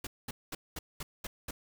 pink noise bursts, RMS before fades -39 dBFS, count 7, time 0.04-1.51 s, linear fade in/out 5 ms, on 30 ms, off 210 ms, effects none

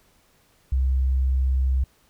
sine tone, 65.41 Hz, C2, in tune, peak -18 dBFS, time 0.72-1.84 s, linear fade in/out 5 ms, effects pink hiss -61 dBFS RMS until 2.09 s

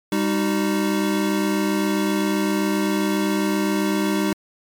square tone cluster, 199.7 / 309.5 / 377.1 Hz, G3 / D#4 / F#4, +32 / -9 / +33 cents, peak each -23 / -23 / -27 dBFS, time 0.12-4.33 s, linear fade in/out 2 ms, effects MP3 96 kbps

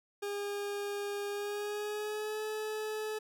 40% pulse tone with pitch glide, 406.5 to 430.4 Hz, G#4 to A4, -37 to -38 cents, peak -34 dBFS, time 0.22-3.19 s, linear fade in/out 10 ms, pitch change +99 cents, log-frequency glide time 1.29-2.43 s, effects none

